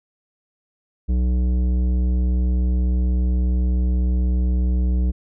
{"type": "tone with tanh clipping", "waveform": "sine", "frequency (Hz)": 61.74, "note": "B1", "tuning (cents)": 0, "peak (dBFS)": -18, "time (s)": [1.08, 5.12], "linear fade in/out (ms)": 20, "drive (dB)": 12, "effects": []}